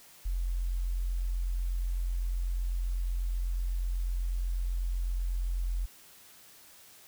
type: tone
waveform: sine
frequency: 44.03 Hz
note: F1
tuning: 15 cents sharp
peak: -28 dBFS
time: 0.25-5.86 s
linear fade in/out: 10 ms
effects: white hiss -55 dBFS RMS until 7.07 s